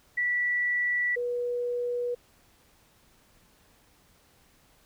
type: tone pair in turn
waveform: sine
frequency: 1956 / 485.6 Hz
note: B6 / B4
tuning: -17 / -29 cents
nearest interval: 2 octaves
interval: 2412 cents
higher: first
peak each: -24 / -27 dBFS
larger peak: first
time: 0.17-1.16 / 1.16-2.15 s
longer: neither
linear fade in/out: 10 ms
effects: pink hiss -62 dBFS RMS until 4.85 s